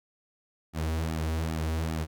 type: tone with flanger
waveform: sawtooth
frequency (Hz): 80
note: D#2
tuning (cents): +49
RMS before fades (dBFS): -30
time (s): 0.73-2.07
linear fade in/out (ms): 50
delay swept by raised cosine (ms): 1.9 to 5.9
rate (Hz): 2.5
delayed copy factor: -0.7
effects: none